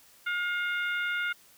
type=harmonic tone with a mistuned harmonic; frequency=713 Hz; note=F5; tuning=36 cents sharp; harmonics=2 / 3 / 4 / 5; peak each=-29 / -34 / -40 / -43 dBFS; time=0.26-1.33 s; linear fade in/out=10 ms; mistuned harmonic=4; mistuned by=-18 cents; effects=white hiss -58 dBFS RMS until 1.57 s